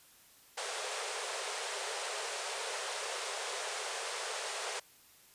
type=band-pass noise; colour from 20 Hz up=pink; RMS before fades=-39 dBFS; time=0.57-4.8 s; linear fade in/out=10 ms; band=400 to 9700 Hz; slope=96 dB/octave; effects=white hiss -61 dBFS RMS until 5.34 s + resampled to 32000 Hz